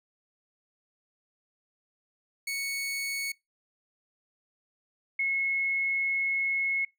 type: tone pair in turn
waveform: sawtooth / sine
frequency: 2217 / 2179 Hz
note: C#7 / C#7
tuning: 0 / -30 cents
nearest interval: unison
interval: 30 cents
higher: first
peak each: -27 / -25 dBFS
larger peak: second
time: 2.47-3.32 / 5.19-6.85 s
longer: second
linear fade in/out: 5 ms
effects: noise-tail reverb RT60 0.2 s tail -24 dB re dry